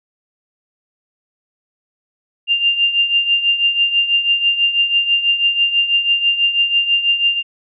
sine tone with tremolo, 2794 Hz, F7, in tune, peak -9 dBFS, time 2.47-7.43 s, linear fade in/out 50 ms, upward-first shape triangle, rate 6.1 Hz, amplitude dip 75%, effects none

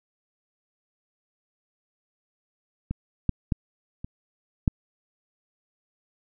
clicks, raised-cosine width 5 ms, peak -16 / -9 / -10 / -22 / -7 dBFS, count 5, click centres 2.91 / 3.293 / 3.522 / 4.045 / 4.678 s, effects none

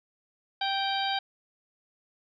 harmonic tone with a mistuned harmonic, 784 Hz, G5, in tune, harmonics 1 / 2 / 3 / 4 / 5 / 6, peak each -29 / -35 / -39 / -34 / -35 / -38 dBFS, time 0.61-1.19 s, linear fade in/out 5 ms, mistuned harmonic 5, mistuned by -53 cents, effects none

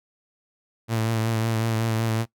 sawtooth tone with vibrato, 112.6 Hz, A2, 40 cents sharp, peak -18 dBFS, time 0.88-2.26 s, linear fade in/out 50 ms, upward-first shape triangle, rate 5.4 Hz, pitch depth 40 cents each way, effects noise-tail reverb RT60 0.1 s tail -20 dB re dry

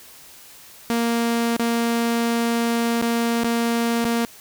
sawtooth tone with dropouts, 233.1 Hz, A#3, in tune, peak -15 dBFS, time 0.9-4.25 s, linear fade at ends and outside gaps 0 ms, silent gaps 1.566-1.596 / 3.014-3.024 / 3.435-3.444 / 4.043-4.051 s, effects white hiss -45 dBFS RMS until 4.4 s

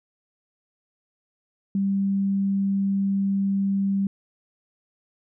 sine tone, 196.5 Hz, G3, 4 cents sharp, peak -20 dBFS, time 1.75-4.07 s, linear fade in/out 2 ms, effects none

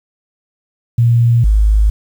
sine tone pair in turn, 117.8 / 52.6 Hz, A#2 / G#1, +19 / +23 cents, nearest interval octave + major second, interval 1396 cents, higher first, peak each -7 dBFS, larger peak neither, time 0.98-1.44 / 1.44-1.9 s, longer neither, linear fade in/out 5 ms, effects 7-bit

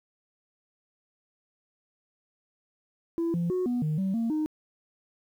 sine tone with pitch steps, 334.7 / 171.2 / 366.2 / 244.4 / 153.8 / 191.6 / 229.4 / 308.2 Hz, E4 / F3 / F#4 / B3 / D#3 / G3 / A#3 / D#4, +26 / -34 / -18 / -18 / -20 / -39 / -28 / -16 cents, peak -23 dBFS, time 3.18-4.46 s, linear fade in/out 0 ms, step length 160 ms, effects tanh soft clip ceiling -23 dBFS + 10-bit

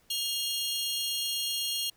sawtooth tone cluster, 2836 / 3260 / 4268 Hz, F7 / G#7 / C8, +26 / -33 / +34 cents, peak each -31 / -31 / -31 dBFS, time 0.1-1.9 s, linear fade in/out 5 ms, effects pink hiss -65 dBFS RMS until 1.96 s

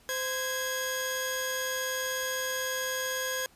sawtooth tone cluster, 516 / 1647 / 3294 Hz, C5 / G#6 / G#7, -24 / -15 / -15 cents, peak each -30 dBFS, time 0.09-3.46 s, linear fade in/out 0 ms, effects pink hiss -60 dBFS RMS until 3.55 s + resampled to 32000 Hz

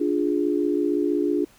sine chord, D diminished, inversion none, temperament equal, 293.7 / 349.2 / 415.3 Hz, D4 / F4 / Ab4, 0 / 0 / 0 cents, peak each -23 / -24 / -26 dBFS, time 0-1.45 s, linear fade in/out 10 ms, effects pink hiss -55 dBFS RMS until 1.58 s

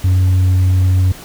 sine tone, 92.5 Hz, F#2, in tune, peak -6 dBFS, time 0.04-1.12 s, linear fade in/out 5 ms, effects tanh soft clip ceiling -8 dBFS + pink hiss -35 dBFS RMS until 1.24 s

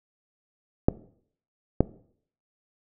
clicks, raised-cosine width 2 ms, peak -4 dBFS, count 2, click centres 0.885 / 1.806 s, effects noise-tail reverb RT60 0.6 s tail -19 dB re dry

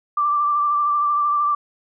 sine tone with vibrato, 1174.7 Hz, D6, in tune, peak -16 dBFS, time 0.17-1.55 s, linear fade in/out 5 ms, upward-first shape sine, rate 13 Hz, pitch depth 24 cents each way, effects none

